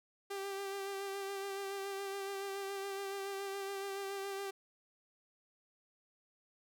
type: tone with vibrato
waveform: sawtooth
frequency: 393.8 Hz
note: G4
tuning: 8 cents sharp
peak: -35 dBFS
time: 0.3-4.51 s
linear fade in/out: 10 ms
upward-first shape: sine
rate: 7.1 Hz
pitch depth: 24 cents each way
effects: none